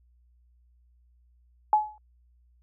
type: tone with exponential decay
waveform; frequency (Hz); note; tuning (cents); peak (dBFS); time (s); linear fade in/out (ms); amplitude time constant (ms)
sine; 851; G#5; +42; -14; 1.73-1.98; 1; 54
effects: added 60 Hz sine -59 dBFS peak until 2.62 s